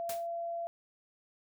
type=tone; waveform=sine; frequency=680 Hz; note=F5; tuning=46 cents flat; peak=-34 dBFS; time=0-0.67 s; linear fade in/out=0 ms
type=noise with exponential decay; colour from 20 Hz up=white; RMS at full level=-36 dBFS; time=0.09-0.27 s; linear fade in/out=5 ms; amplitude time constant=38 ms
effects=none